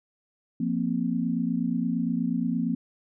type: chord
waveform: sine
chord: F suspended fourth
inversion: none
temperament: equal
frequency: 174.61 / 233.1 / 261.6 Hz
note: F3 / Bb3 / C4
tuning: 0 / 0 / 0 cents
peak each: -29 / -27 / -29 dBFS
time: 0.6-2.75 s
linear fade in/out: 5 ms
effects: none